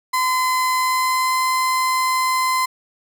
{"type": "tone with pitch glide", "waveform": "35% pulse", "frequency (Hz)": [1023, 1030.7], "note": ["C6", "C6"], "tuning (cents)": [-39, -26], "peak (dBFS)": -15, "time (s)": [0.13, 2.66], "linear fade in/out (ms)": 10, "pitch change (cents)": 13, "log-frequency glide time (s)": [0.76, 1.4], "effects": []}